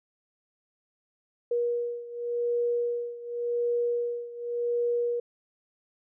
sine beating tone pair, 477.4 / 478.29 Hz, A#4 / A#4, +41 / +44 cents, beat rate 0.89 Hz, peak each -28 / -31 dBFS, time 1.51-5.2 s, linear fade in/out 5 ms, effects none

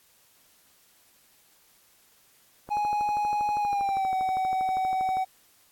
click train, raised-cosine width 1 ms, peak -26 dBFS, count 32, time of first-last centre 2.69-5.17 s, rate 12.5 Hz
triangle tone with pitch glide, 833 to 755.1 Hz, G#5 to F#5, +5 to +35 cents, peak -22 dBFS, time 2.7-5.25 s, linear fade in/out 20 ms, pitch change -170 cents, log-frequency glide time 3.59-4.13 s
effects white hiss -61 dBFS RMS until 5.71 s + AAC 64 kbps

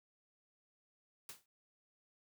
white noise with exponential decay, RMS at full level -45 dBFS, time 1.29-1.46 s, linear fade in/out 2 ms, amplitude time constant 35 ms, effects none

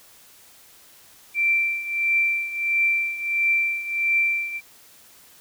sine tone with tremolo, 2349 Hz, D7, in tune, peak -16 dBFS, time 1.34-4.61 s, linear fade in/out 50 ms, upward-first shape triangle, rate 1.5 Hz, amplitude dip 80%, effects white hiss -51 dBFS RMS until 5.4 s

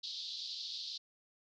white band-pass noise, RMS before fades -43 dBFS, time 0.03-0.98 s, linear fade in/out 10 ms, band 3600 to 4700 Hz, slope 48 dB/octave, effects none

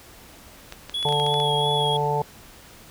clicks, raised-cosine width 0.2 ms, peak -18 dBFS, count 9, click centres 0.724 / 0.896 / 1.028 / 1.088 / 1.125 / 1.199 / 1.265 / 1.341 / 1.401 s
triangle tone with vibrato, 3353 Hz, G#7, 16 cents sharp, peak -23 dBFS, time 0.94-1.97 s, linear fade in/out 5 ms, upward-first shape sine, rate 2.9 Hz, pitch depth 26 cents each way
harmonic tone, 146.83 Hz, D3, in tune, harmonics 1 / 3 / 4 / 5 / 6, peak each -27 / -26 / -32 / -30 / -24 dBFS, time 1.05-2.22 s, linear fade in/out 2 ms
effects pink hiss -47 dBFS RMS until 2.9 s

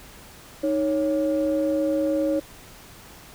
sine tone pair together, 311.1 / 554.3 Hz, D#4 / C#5, 0 / 0 cents, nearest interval minor seventh, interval 1000 cents, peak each -22 dBFS, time 0.63-2.4 s, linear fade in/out 10 ms, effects tanh soft clip ceiling -14 dBFS + pink hiss -46 dBFS RMS until 3.34 s

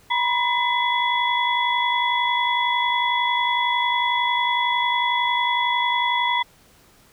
sine tone cluster, 960 / 1011 / 2019 / 3387 Hz, B5 / B5 / B6 / G#7, -49 / +40 / +38 / +33 cents, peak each -21 / -29 / -24 / -26 dBFS, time 0.1-6.43 s, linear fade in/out 10 ms, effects pink hiss -54 dBFS RMS until 7.12 s

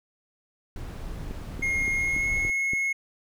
brown noise, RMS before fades -35 dBFS, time 0.76-2.5 s, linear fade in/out 2 ms
click train, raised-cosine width 3 ms, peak -22 dBFS, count 6, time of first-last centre 1.31-2.735 s, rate 3.51 Hz
triangle tone with pitch glide, 2142 to 2173 Hz, C7 to C#7, +40 to -35 cents, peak -22 dBFS, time 1.62-2.93 s, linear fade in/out 10 ms, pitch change +25 cents, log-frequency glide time 1.93-2.29 s
effects none

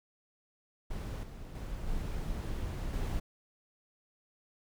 brown noise with level steps, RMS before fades -37 / -44 / -39 / -36 / -33 dBFS, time 0.9-3.2 s, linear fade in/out 10 ms, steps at 1.23 / 1.55 / 1.87 / 2.93 s, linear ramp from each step 5 ms, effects none

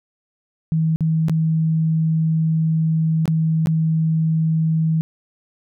sine tone with dropouts, 160.2 Hz, E3, 49 cents flat, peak -15 dBFS, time 0.72-5.01 s, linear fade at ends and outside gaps 0 ms, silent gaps 0.96-1.007 / 1.284-1.296 / 3.256-3.278 / 3.659-3.671 s, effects none

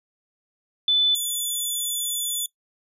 sine / 10% pulse tone pair in turn, 3500 / 3472 Hz, A7 / A7, -10 / -24 cents, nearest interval unison, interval 14 cents, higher first, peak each -16 dBFS, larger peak neither, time 0.88-1.15 / 1.15-2.46 s, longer second, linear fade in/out 2 ms, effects noise-tail reverb RT60 0.1 s tail -20 dB re dry + resampled to 32000 Hz

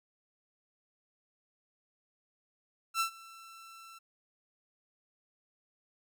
sawtooth tone with ADSR envelope, 1339 Hz, E6, 27 cents sharp, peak -23 dBFS, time 2.94-3.99 s, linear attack 62 ms, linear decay 98 ms, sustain -23 dB, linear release 13 ms, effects none

